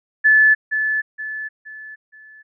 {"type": "tone with echo", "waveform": "sine", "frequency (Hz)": 1734, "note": "A6", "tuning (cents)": -26, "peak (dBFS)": -9, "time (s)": [0.24, 0.55], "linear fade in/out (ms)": 20, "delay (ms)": 470, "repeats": 4, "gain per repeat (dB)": -8, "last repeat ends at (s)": 2.43, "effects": []}